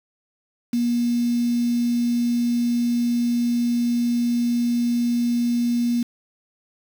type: tone with quantisation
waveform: sine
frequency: 238.9 Hz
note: A#3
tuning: 43 cents sharp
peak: -18 dBFS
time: 0.73-6.03 s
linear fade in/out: 5 ms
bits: 6
effects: none